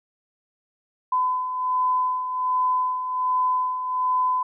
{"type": "beating tone pair", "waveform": "sine", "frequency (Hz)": [1010, 1011.3], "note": ["B5", "B5"], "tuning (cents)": [39, 41], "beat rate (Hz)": 1.3, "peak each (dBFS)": [-29, -21], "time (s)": [1.12, 4.43], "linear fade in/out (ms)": 5, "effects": []}